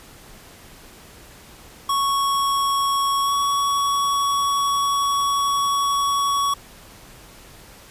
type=tone with pitch glide; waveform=square; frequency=1108.7 to 1122.2 Hz; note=C#6 to C#6; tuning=0 to +21 cents; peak=-19 dBFS; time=1.89-6.54 s; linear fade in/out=5 ms; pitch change=+21 cents; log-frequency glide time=3.22-3.33 s; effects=pink hiss -45 dBFS RMS until 7.9 s + resampled to 32000 Hz